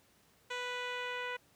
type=tone with low-pass filter sweep; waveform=10% pulse; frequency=493.9 Hz; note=B4; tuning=in tune; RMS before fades=-39 dBFS; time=0.5-1.37 s; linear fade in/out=10 ms; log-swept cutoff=4900 to 2500 Hz; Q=1.1; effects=pink hiss -67 dBFS RMS until 1.55 s + high-pass 80 Hz 12 dB/octave